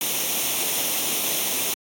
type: noise with comb filter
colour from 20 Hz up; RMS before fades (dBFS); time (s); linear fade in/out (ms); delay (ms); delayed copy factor
white; -24; 0.01-1.74; 2; 0.32; +0.6
effects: high-pass 200 Hz 12 dB/octave + AAC 64 kbps